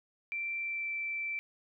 sine tone with pitch glide, 2349 to 2334 Hz, D7 to D7, 0 to -11 cents, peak -33 dBFS, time 0.32-1.39 s, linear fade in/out 0 ms, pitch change -11 cents, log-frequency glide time 0.58-0.9 s, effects none

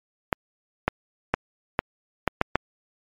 clicks, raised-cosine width 0.5 ms, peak -4 dBFS, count 7, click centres 0.328 / 0.88 / 1.34 / 1.791 / 2.277 / 2.414 / 2.556 s, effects MP3 64 kbps

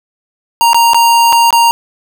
square tone with dropouts, 932.3 Hz, A#5, in tune, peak -6 dBFS, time 0.61-1.71 s, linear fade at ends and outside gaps 0 ms, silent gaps 0.732-0.745 / 0.934-0.945 / 1.325-1.329 / 1.506-1.527 s, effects none

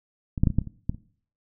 clicks, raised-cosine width 5 ms, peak -17 / -6 / -7 / -18 / -8 / -25 / -25 / -12 / -28 dBFS, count 9, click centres 0.378 / 0.435 / 0.472 / 0.503 / 0.586 / 0.616 / 0.673 / 0.895 / 0.946 s, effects noise-tail reverb RT60 0.5 s tail -19 dB re dry

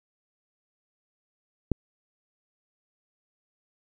click, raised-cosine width 3 ms, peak -10 dBFS, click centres 1.717 s, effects none

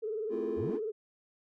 sine tone with vibrato, 433.6 Hz, A4, 25 cents flat, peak -32 dBFS, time 0.02-0.92 s, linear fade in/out 20 ms, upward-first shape triangle, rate 20 Hz, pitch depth 110 cents each way
triangle chord, F major seventh, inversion first, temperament equal, 220 / 261.6 / 329.6 / 349.2 Hz, A3 / C4 / E4 / F4, 0 / 0 / 0 / 0 cents, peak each -40 / -40 / -38 / -35 dBFS, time 0.29-0.8 s, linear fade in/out 50 ms
triangle exponential sweep, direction up, 70.3 to 396.4 Hz, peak -32 dBFS, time 0.56-0.8 s, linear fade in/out 50 ms
effects tanh soft clip ceiling -23 dBFS

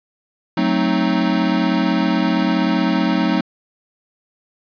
square chord, F# diminished seventh, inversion none, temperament equal with one note detuned, 185 / 220.6 / 261.6 / 311.1 Hz, F#3 / A3 / C4 / Eb4, 0 / +5 / 0 / 0 cents, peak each -21 / -22 / -22 / -21 dBFS, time 0.57-3.41 s, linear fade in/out 5 ms, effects resampled to 11025 Hz + 8-bit

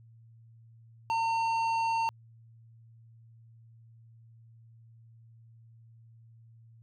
sine tone with tanh clipping, 909 Hz, A#5, 44 cents flat, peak -28 dBFS, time 1.1-2.09 s, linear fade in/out 0 ms, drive 11 dB, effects added 114 Hz sine -53 dBFS peak until 6.82 s

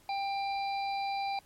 harmonic tone with a mistuned harmonic, 792 Hz, G5, 18 cents sharp, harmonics 1 / 3 / 5 / 6, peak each -31 / -41 / -45 / -47 dBFS, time 0.09-1.39 s, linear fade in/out 2 ms, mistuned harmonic 5, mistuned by +24 cents, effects pink hiss -62 dBFS RMS until 1.45 s + MP3 64 kbps

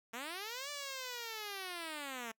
5% pulse linear two-way sweep, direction up then down, 220 to 587.3 to 220 Hz, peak -30 dBFS, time 0.13-2.32 s, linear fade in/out 10 ms, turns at 0.7 s, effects noise-tail reverb RT60 0.1 s tail -25 dB re dry

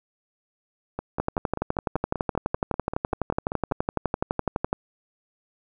two click trains, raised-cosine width 1 ms, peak -9 / -15 dBFS, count 43 / 15, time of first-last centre 1.2-4.729 / 0.99-3.714 s, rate 11.9 / 5.14 Hz, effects none

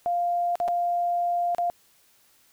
sine tone with dropouts, 698.5 Hz, F5, in tune, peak -22 dBFS, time 0.06-1.7 s, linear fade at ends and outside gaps 0 ms, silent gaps 0.555-0.601 / 0.679-0.684 / 1.548-1.583 s, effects white hiss -61 dBFS RMS until 2.52 s

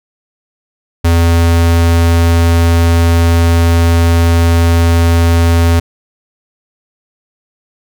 square tone, 84.2 Hz, E2, 37 cents sharp, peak -7 dBFS, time 1.04-5.8 s, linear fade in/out 10 ms, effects none

